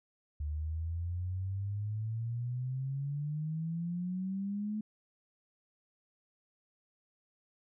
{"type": "exponential sweep", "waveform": "sine", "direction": "up", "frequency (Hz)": [73.42, 216], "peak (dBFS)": -33, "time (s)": [0.4, 4.81], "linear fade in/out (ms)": 5, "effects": []}